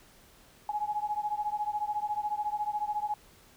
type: beating tone pair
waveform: sine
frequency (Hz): 833 / 847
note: G#5 / G#5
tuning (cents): +5 / +34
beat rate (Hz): 14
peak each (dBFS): -32 / -33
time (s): 0.69-3.14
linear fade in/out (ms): 2
effects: pink hiss -58 dBFS RMS until 3.56 s